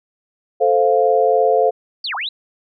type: chord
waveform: sine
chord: F major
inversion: first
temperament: equal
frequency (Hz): 440 / 523.3 / 698.5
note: A4 / C5 / F5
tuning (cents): 0 / 0 / 0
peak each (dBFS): -16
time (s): 0.6-1.71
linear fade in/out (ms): 20
type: linear two-way sweep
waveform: sine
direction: down then up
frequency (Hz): 4806 to 730 to 4107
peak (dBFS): -21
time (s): 2.04-2.29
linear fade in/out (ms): 5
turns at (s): 2.15
effects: none